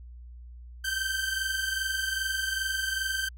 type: tone pair together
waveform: sawtooth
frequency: 1545.5 / 1568 Hz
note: G6 / G6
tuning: -25 / 0 cents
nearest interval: unison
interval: 25 cents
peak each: -27 dBFS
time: 0.84-3.29 s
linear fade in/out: 10 ms
effects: added 60 Hz sine -42 dBFS peak until 3.37 s + MP3 64 kbps